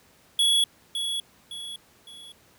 square tone with echo, 3368 Hz, G#7, 24 cents sharp, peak -19 dBFS, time 0.39-0.64 s, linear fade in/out 2 ms, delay 560 ms, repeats 3, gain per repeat -8 dB, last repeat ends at 2.32 s, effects pink hiss -58 dBFS RMS until 2.58 s + high-pass 80 Hz 12 dB/octave

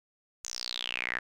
sawtooth tone with band-pass filter sweep, 61 Hz, B1, 21 cents flat, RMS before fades -36 dBFS, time 0.44-1.19 s, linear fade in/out 5 ms, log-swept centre 6700 to 1700 Hz, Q 7.5, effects none

